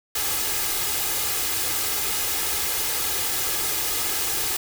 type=noise with comb filter; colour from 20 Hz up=white; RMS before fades=-25 dBFS; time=0.15-4.57 s; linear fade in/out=5 ms; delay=2.4 ms; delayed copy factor=+0.6; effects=none